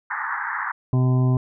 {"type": "band-pass noise", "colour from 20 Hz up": "white", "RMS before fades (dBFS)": -27, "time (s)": [0.1, 0.72], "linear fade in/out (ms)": 10, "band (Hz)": [830, 1900], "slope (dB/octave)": 96}
{"type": "harmonic tone", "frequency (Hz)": 127.7, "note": "C3", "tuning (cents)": -42, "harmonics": [1, 2, 3, 5, 6, 7, 8], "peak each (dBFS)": [-16, -25, -31, -36, -40, -43, -37], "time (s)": [0.93, 1.37], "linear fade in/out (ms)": 2}
{"effects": []}